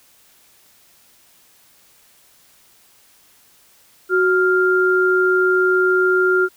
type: tone pair together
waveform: sine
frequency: 370 / 1396.9 Hz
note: F#4 / F6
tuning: 0 / 0 cents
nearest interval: octave + major seventh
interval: 2300 cents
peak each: -15 / -16 dBFS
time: 4.09-6.49 s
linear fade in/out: 50 ms
effects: white hiss -53 dBFS RMS until 6.56 s